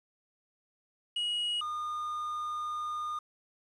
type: tone pair in turn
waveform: triangle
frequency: 2899 / 1218.9 Hz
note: F#7 / D#6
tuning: -36 / -36 cents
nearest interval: octave + minor third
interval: 1500 cents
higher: first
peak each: -28 / -31 dBFS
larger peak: first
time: 1.16-1.61 / 1.61-3.19 s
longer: second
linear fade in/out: 5 ms
effects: resampled to 24000 Hz + 10-bit